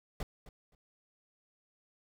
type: noise with echo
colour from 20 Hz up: brown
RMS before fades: -36 dBFS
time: 0.2-0.23 s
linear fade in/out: 2 ms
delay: 260 ms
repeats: 2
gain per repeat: -15 dB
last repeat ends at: 0.75 s
effects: none